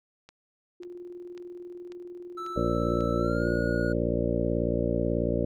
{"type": "click train", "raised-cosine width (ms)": 0.2, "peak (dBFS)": -31, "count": 6, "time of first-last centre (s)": [0.29, 3.007], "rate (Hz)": 1.84}
{"type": "tone with tremolo", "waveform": "sine", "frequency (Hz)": 353.2, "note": "F4", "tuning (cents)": 20, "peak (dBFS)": -37, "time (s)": [0.8, 3.67], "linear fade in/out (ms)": 5, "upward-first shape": "square", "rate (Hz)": 20, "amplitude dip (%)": 40}
{"type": "tone with pitch glide", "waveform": "triangle", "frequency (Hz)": [1318.5, 1446.2], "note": ["E6", "F#6"], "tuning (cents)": [0, -40], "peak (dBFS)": -32, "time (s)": [2.37, 3.93], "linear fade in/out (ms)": 10, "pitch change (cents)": 160, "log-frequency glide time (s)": [3.17, 3.48]}
{"type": "harmonic tone", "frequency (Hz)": 58.27, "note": "A#1", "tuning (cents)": 0, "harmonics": [1, 2, 3, 4, 5, 6, 8, 9, 10], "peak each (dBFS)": [-33, -33, -33, -33, -33, -33, -33, -33, -33], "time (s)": [2.56, 5.45], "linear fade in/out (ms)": 5}
{"effects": []}